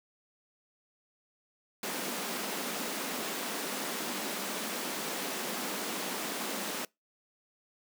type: high-pass noise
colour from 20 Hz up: pink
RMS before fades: -36 dBFS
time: 1.83-6.85 s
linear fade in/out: 2 ms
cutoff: 190 Hz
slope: 48 dB/octave
effects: noise-tail reverb RT60 0.2 s tail -25 dB re dry